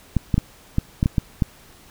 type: clicks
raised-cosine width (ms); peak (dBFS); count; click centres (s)
5; -5; 8; 0.167 / 0.342 / 0.38 / 0.784 / 1.029 / 1.059 / 1.182 / 1.422
effects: pink hiss -49 dBFS RMS until 1.9 s